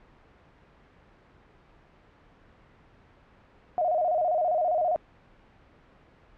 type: tone with vibrato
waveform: sine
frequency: 670 Hz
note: E5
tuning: 28 cents sharp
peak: -22 dBFS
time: 3.78-4.96 s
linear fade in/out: 0 ms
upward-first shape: square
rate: 15 Hz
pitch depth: 120 cents each way
effects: pink hiss -57 dBFS RMS until 6.37 s + low-pass 2000 Hz 12 dB/octave